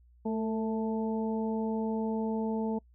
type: harmonic tone with a mistuned harmonic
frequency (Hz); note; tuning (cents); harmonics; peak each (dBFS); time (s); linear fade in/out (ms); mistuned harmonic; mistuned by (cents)
220; A3; 0; 1 / 2 / 3 / 4; -30 / -34 / -42 / -40; 0.25-2.79; 10; 2; +26
effects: noise-tail reverb RT60 0.1 s tail -26 dB re dry + added 60 Hz sine -57 dBFS peak until 2.94 s